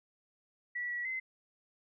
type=tone with pitch steps; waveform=sine; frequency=1947 / 1935 / 2056 Hz; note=B6 / B6 / C7; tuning=-25 / -36 / -31 cents; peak=-34 dBFS; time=0.75-1.2 s; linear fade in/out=10 ms; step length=150 ms; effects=none